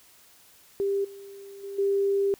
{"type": "tone with level steps", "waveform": "sine", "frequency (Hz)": 396.8, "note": "G4", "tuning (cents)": 21, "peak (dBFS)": [-23, -41, -34, -21], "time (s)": [0.8, 2.34], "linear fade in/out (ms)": 0, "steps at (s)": [1.04, 1.63, 1.78], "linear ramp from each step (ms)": 10, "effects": ["white hiss -56 dBFS RMS until 2.39 s"]}